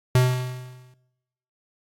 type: tone with exponential decay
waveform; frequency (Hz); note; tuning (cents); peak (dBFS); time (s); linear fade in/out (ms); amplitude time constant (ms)
square; 126.4; B2; +41; -14; 0.15-0.94; 2; 170
effects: noise-tail reverb RT60 0.9 s tail -17 dB re dry + AAC 64 kbps